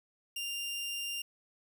sawtooth tone, 2794 Hz, F7, in tune, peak -32 dBFS, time 0.36-1.22 s, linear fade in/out 5 ms, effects none

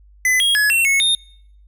square tone with pitch steps, 2015 / 3279 / 1693 / 2713 / 2194 / 3664 Hz, B6 / G#7 / G#6 / E7 / C#7 / A#7, +34 / -23 / +33 / +49 / -18 / -31 cents, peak -14 dBFS, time 0.25-1.15 s, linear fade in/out 2 ms, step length 150 ms, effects noise-tail reverb RT60 0.7 s tail -26 dB re dry + added 50 Hz sine -45 dBFS peak until 1.67 s

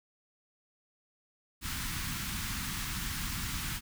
pink band-stop noise, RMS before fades -36 dBFS, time 1.61-3.81 s, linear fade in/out 50 ms, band 250 to 1100 Hz, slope 24 dB/octave, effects none

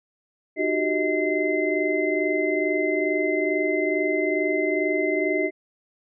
sine tone cluster, 308.4 / 366.1 / 388.4 / 630 / 2066 Hz, D#4 / F#4 / G4 / D#5 / C7, -15 / -18 / -16 / +21 / -22 cents, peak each -27 dBFS, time 0.56-5.51 s, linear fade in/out 50 ms, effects none

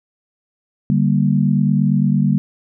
sine chord, G minor, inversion second, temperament just, 147 / 196 / 235.2 Hz, D3 / G3 / Bb3, +2 / 0 / +16 cents, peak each -16 / -16 / -19 dBFS, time 0.9-2.38 s, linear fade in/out 0 ms, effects none

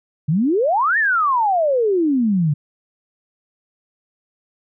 sine exponential two-way sweep, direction up then down, 140 to 1864.7 to 140 Hz, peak -14 dBFS, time 0.28-2.54 s, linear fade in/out 10 ms, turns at 0.98 s, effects none

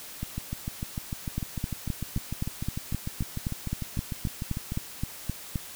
two click trains, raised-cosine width 5 ms, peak -19 / -16 dBFS, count 31 / 17, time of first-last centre 0.23-4.721 / 1.38-5.558 s, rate 6.68 / 3.83 Hz, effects white hiss -43 dBFS RMS until 5.75 s

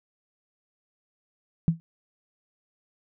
sine tone with exponential decay, 164.81 Hz, E3, in tune, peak -13 dBFS, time 1.68-1.8 s, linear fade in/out 0 ms, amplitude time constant 25 ms, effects none

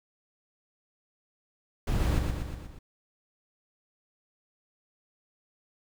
brown noise with echo, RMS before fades -27 dBFS, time 1.87-2.19 s, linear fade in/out 5 ms, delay 120 ms, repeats 5, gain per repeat -4 dB, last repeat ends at 2.79 s, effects none

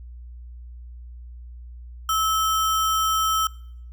sine tone with sample-and-hold, 1300 Hz, E6, 24 cents flat, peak -19 dBFS, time 2.09-3.47 s, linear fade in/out 2 ms, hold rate 4410 Hz, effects noise-tail reverb RT60 0.7 s tail -23 dB re dry + added 60 Hz sine -37 dBFS peak until 3.92 s

